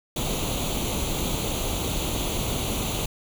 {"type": "noise with comb filter", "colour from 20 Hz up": "pink", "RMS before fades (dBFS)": -27, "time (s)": [0.16, 3.06], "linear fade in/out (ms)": 5, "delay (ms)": 0.29, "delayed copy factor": 0.75, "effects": []}